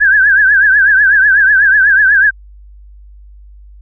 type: tone with vibrato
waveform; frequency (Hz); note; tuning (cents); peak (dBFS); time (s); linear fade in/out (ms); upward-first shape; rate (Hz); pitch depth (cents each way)
sine; 1616; G#6; -48; -5; 0-2.31; 20; triangle; 8.1; 130
effects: added 50 Hz sine -34 dBFS peak until 3.81 s